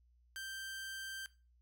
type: tone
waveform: sawtooth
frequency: 1568 Hz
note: G6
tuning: in tune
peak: -39 dBFS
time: 0.36-1.26 s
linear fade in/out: 0 ms
effects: noise-tail reverb RT60 0.3 s tail -17 dB re dry + added 60 Hz sine -66 dBFS peak until 1.61 s